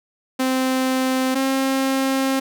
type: tone pair in turn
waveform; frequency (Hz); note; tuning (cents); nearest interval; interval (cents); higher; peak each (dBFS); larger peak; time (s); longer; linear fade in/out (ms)
sawtooth; 260 / 267.5; C4 / C4; -11 / +38; unison; 49; second; -14; neither; 0.39-1.35 / 1.35-2.4; second; 10
effects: none